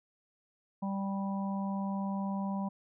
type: harmonic tone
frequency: 196 Hz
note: G3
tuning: in tune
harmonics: 1 / 3 / 4 / 5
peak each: -32 / -45 / -43 / -42 dBFS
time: 0.82-2.69 s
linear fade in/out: 10 ms
effects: none